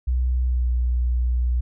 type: tone with pitch glide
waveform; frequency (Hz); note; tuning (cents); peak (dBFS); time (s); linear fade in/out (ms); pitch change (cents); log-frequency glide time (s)
sine; 62.5 to 61; B1 to B1; +21 to -21; -18; 0.07-1.61; 10; -42; 0.45-0.67
effects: none